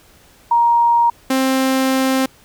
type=tone pair in turn; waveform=sine / sawtooth; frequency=940 / 263.8 Hz; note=A#5 / C4; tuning=+14 / +14 cents; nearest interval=octave + minor seventh; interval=2200 cents; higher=first; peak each=-10 dBFS; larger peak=neither; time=0.51-1.1 / 1.3-2.26 s; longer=second; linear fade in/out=5 ms; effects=pink hiss -49 dBFS RMS until 2.44 s